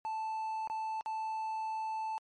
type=tone with dropouts; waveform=triangle; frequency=879 Hz; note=A5; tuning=2 cents flat; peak=-32 dBFS; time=0.05-2.18 s; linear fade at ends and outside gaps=0 ms; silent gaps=0.674-0.699 / 1.01-1.06 s; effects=MP3 48 kbps